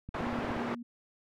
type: click train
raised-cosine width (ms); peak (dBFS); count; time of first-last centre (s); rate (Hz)
5; -29; 9; 0.09-0.566; 16.8
type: band-pass noise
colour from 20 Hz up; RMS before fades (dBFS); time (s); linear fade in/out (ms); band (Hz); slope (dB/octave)
pink; -36; 0.14-0.75; 5; 210 to 1600; 12
type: tone with tremolo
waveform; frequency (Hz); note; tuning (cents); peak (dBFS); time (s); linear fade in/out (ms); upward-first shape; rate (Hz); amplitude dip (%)
sine; 237.8; A#3; +35; -35; 0.21-0.83; 10; sine; 3; 40
effects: none